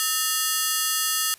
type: ring-modulated tone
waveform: 5% pulse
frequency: 1546 Hz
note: G6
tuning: 24 cents flat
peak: -7 dBFS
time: 0-1.34 s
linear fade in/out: 0 ms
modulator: 263 Hz
effects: white hiss -52 dBFS RMS until 1.38 s + resampled to 32000 Hz